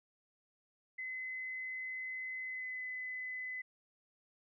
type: tone with pitch glide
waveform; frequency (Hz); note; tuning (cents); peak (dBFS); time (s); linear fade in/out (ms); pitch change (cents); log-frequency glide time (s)
sine; 2036 to 2016; C7 to B6; -48 to +35; -39; 0.98-3.62; 10; -17; 2.44-2.84
effects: none